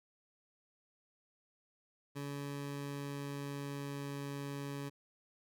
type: tone with pitch glide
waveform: 20% pulse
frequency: 141.9 to 141 Hz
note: C#3 to C#3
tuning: +41 to +30 cents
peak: -35 dBFS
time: 2.15-4.9 s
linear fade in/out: 20 ms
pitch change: -11 cents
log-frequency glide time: 2.6-4.29 s
effects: none